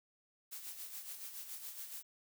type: noise with tremolo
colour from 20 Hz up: blue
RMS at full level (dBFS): -45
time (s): 0.51-2.03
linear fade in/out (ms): 20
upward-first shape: sine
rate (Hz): 7.1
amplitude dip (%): 55
effects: none